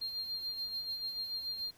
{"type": "tone with tremolo", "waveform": "triangle", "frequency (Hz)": 4198, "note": "C8", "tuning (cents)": 5, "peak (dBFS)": -32, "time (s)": [0.01, 1.71], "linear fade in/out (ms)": 10, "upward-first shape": "sine", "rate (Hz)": 6.9, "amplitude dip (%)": 55, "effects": ["tanh soft clip ceiling -30 dBFS", "pink hiss -63 dBFS RMS until 1.77 s"]}